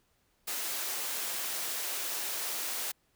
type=high-pass noise; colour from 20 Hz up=white; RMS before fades=-35 dBFS; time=0.47-2.92 s; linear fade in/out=10 ms; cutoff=350 Hz; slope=12 dB/octave; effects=pink hiss -72 dBFS RMS until 3.15 s